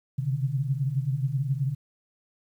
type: tone cluster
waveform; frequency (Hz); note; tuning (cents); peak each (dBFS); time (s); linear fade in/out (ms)
sine; 130.1 / 137.6 / 148.8; C3 / C#3 / D3; -9 / -12 / +23; -27 / -30 / -30; 0.18-1.75; 10
effects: 10-bit